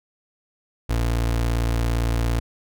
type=tone; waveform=30% pulse; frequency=57.6 Hz; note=A#1; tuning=20 cents flat; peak=-17 dBFS; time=0.89-2.4 s; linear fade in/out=10 ms; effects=none